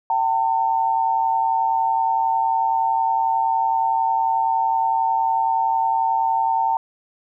sine tone pair together, 771.1 / 902 Hz, G5 / A5, -29 / +43 cents, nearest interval minor third, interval 272 cents, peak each -22 / -18 dBFS, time 0.1-6.77 s, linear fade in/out 2 ms, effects none

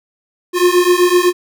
square beating tone pair, 352.7 / 360.6 Hz, F4 / F#4, +17 / -45 cents, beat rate 7.9 Hz, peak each -13 dBFS, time 0.53-1.33 s, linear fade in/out 50 ms, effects none

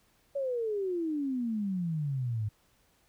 sine exponential sweep, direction down, 569 to 102.7 Hz, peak -29 dBFS, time 0.35-2.49 s, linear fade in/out 10 ms, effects pink hiss -68 dBFS RMS until 3.08 s

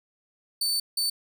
sawtooth tone bursts at uneven times, 4530 Hz, C#8, 37 cents sharp, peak -21 dBFS, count 2, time 0.61-0.8 / 0.97-1.1 s, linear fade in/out 5 ms, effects none

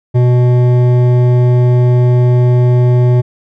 sine tone with hard clipping, 123.47 Hz, B2, in tune, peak -8 dBFS, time 0.14-3.22 s, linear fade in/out 20 ms, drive 11 dB, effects none

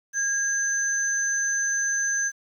sine tone pair together, 1631 / 6158 Hz, G#6 / G8, -32 / -32 cents, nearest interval octave + major seventh, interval 2300 cents, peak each -25 dBFS, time 0.13-2.32 s, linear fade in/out 50 ms, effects 9-bit

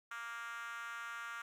5% pulse tone with high-pass filter, 233.2 Hz, A#3, 1 cent sharp, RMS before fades -45 dBFS, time 0.11-1.42 s, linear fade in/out 5 ms, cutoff 1300 Hz, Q 6.3, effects low-pass 11000 Hz 12 dB/octave + 12-bit

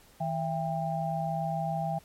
sine tone cluster, 160.3 / 669 / 796 Hz, E3 / E5 / G5, -48 / +25 / +26 cents, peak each -32 / -34 / -32 dBFS, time 0.2-1.99 s, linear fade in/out 10 ms, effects pink hiss -58 dBFS RMS until 2.04 s + MP3 64 kbps

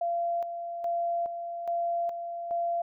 sine tone with tremolo, 686 Hz, F5, 31 cents flat, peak -26 dBFS, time 0.01-2.82 s, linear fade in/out 5 ms, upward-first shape square, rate 1.2 Hz, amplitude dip 55%, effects none

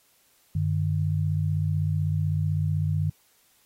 sine tone pair together, 95.9 / 151.8 Hz, G2 / D#3, -37 / -42 cents, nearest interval minor sixth, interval 795 cents, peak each -25 dBFS, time 0.55-3.1 s, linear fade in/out 5 ms, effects white hiss -63 dBFS RMS until 3.65 s + AAC 48 kbps

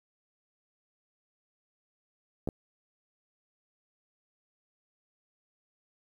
clicks, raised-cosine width 2 ms, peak -19 dBFS, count 2, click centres 2.475 / 2.488 s, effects 9-bit

